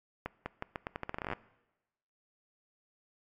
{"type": "accelerating click train", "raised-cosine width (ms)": 0.5, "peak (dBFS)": -20, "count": 18, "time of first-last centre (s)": [0.26, 1.333], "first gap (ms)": 200, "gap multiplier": 0.82, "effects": ["noise-tail reverb RT60 1.0 s tail -20 dB re dry", "MP3 96 kbps"]}